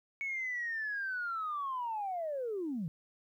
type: linear sweep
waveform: sine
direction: down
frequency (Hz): 2226 to 148.9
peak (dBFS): -33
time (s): 0.21-2.88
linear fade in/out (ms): 0
effects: tanh soft clip ceiling -29 dBFS + 12-bit